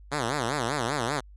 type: tone with vibrato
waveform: 5% pulse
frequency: 130.81 Hz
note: C3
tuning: in tune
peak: -15 dBFS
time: 0.11-1.21 s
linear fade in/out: 20 ms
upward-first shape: sine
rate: 5.1 Hz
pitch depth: 250 cents each way
effects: added 50 Hz sine -46 dBFS peak until 1.36 s + resampled to 24000 Hz